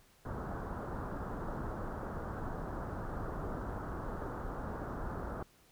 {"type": "low-pass noise", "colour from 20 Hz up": "pink", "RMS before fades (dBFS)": -40, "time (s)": [0.25, 5.43], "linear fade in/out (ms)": 5, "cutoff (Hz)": 1500, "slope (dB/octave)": 48, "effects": ["pink hiss -65 dBFS RMS until 5.71 s"]}